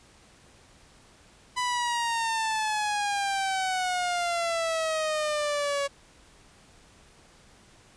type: exponential sweep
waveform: sawtooth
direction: down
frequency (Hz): 1000 to 558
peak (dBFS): -22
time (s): 1.56-5.88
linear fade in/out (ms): 20
effects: pink hiss -56 dBFS RMS until 7.96 s + resampled to 22050 Hz